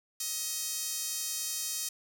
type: tone with high-pass filter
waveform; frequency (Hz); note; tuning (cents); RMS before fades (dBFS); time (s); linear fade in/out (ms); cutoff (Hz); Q
sawtooth; 631; D#5; +24; -35; 0.2-1.89; 5; 6100; 1.4
effects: none